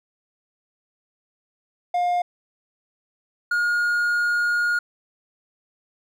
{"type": "tone pair in turn", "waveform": "triangle", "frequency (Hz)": [709, 1429.9], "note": ["F5", "F6"], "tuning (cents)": [26, 40], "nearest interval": "octave", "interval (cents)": 1214, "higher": "second", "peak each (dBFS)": -17, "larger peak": "neither", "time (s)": [[1.94, 2.22], [3.51, 4.79]], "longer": "second", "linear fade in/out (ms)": 5, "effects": []}